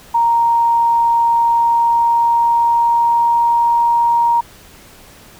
sine tone with pitch glide, 932.3 to 938.8 Hz, A#5 to A#5, 0 to +12 cents, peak -10 dBFS, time 0.14-4.41 s, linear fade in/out 10 ms, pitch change +12 cents, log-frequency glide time 1.33-3.81 s, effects pink hiss -42 dBFS RMS until 5.39 s

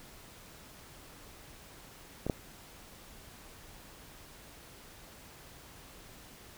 clicks, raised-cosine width 2 ms, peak -21 / -15 dBFS, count 2, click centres 2.266 / 2.298 s, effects pink hiss -53 dBFS RMS until 6.57 s

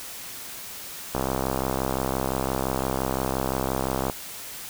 click train, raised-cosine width 1 ms, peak -11 dBFS, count 195, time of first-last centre 1.15-4.098 s, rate 65.8 Hz, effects white hiss -38 dBFS RMS until 4.69 s

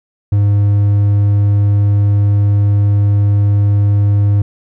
triangle tone, 101.9 Hz, G#2, 32 cents flat, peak -6 dBFS, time 0.32-4.42 s, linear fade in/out 5 ms, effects none

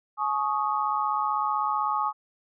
sine chord, Ab suspended fourth, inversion none, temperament equal with one note detuned, 849 / 1108.7 / 1244.5 Hz, Ab5 / Db6 / Eb6, +38 / 0 / 0 cents, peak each -28 dBFS, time 0.17-2.13 s, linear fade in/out 50 ms, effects none

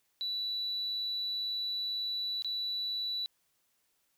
sine tone with dropouts, 3951 Hz, B7, in tune, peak -31 dBFS, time 0.21-3.26 s, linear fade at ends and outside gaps 0 ms, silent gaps 2.422-2.446 s, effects tanh soft clip ceiling -28 dBFS + white hiss -75 dBFS RMS until 4.17 s

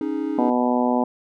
triangle chord, C# suspended second, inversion none, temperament equal, 277.2 / 311.1 / 415.3 Hz, C#4 / D#4 / G#4, 0 / 0 / 0 cents, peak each -25 / -23 / -29 dBFS, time 0.01-0.5 s, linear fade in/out 2 ms
harmonic tone, 123.47 Hz, B2, in tune, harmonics 2 / 3 / 4 / 5 / 6 / 7 / 8, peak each -20 / -29 / -27 / -26 / -27 / -26 / -30 dBFS, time 0.38-1.04 s, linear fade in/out 5 ms
effects none

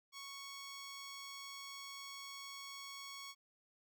10% pulse tone, 1109 Hz, C#6, in tune, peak -39 dBFS, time 0.12-3.35 s, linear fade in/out 50 ms, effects none

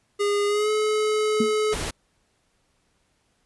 square tone with pitch glide, 408.6 to 428.2 Hz, G#4 to A4, -28 to -47 cents, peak -21 dBFS, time 0.19-1.75 s, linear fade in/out 20 ms, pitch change +81 cents, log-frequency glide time 0.47-0.7 s
sine tone with exponential decay, 225.4 Hz, A3, 42 cents sharp, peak -16 dBFS, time 1.4-1.55 s, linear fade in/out 5 ms, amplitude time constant 32 ms
pink noise, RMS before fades -29 dBFS, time 1.72-1.91 s, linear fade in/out 10 ms
effects pink hiss -68 dBFS RMS until 3.45 s + resampled to 24000 Hz

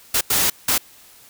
white noise bursts at uneven times, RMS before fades -18 dBFS, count 3, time 0.14-0.21 / 0.3-0.5 / 0.68-0.78 s, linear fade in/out 5 ms, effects white hiss -48 dBFS RMS until 1.29 s

